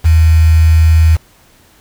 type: tone with quantisation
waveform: sine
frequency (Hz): 80.4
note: E2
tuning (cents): -43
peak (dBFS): -4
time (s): 0.04-1.17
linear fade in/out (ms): 20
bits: 4
effects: pink hiss -47 dBFS RMS until 1.8 s